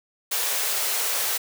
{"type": "high-pass noise", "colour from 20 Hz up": "white", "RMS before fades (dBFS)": -25, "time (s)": [0.31, 1.38], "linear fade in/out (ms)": 10, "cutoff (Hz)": 390, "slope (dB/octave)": 48, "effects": []}